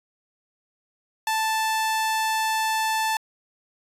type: tone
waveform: sawtooth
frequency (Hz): 880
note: A5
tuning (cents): 0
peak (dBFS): -18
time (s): 1.27-3.17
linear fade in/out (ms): 2
effects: resampled to 32000 Hz